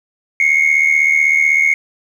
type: tone pair together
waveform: sine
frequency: 2141 / 2217 Hz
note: C7 / C#7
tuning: +39 / 0 cents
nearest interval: minor second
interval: 61 cents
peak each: -11 dBFS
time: 0.4-1.74 s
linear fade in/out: 2 ms
effects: tanh soft clip ceiling -6 dBFS + 7-bit